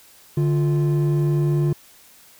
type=tone pair together; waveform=triangle; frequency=146.82 / 349.2 Hz; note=D3 / F4; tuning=0 / 0 cents; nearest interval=octave + minor third; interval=1500 cents; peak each=-14 / -21 dBFS; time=0.37-1.73 s; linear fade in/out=5 ms; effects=tanh soft clip ceiling -12 dBFS + white hiss -50 dBFS RMS until 2.39 s